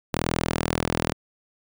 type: tone with high-pass filter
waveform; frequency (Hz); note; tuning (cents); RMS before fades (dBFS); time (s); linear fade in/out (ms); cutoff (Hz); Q
sawtooth; 40.89; E1; -13; -26; 0.13-1.13; 10; 140; 0.55
effects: none